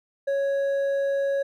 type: tone with hard clipping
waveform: sine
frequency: 554 Hz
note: C#5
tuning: 1 cent flat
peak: -23 dBFS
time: 0.27-1.43 s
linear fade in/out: 10 ms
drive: 4 dB
effects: none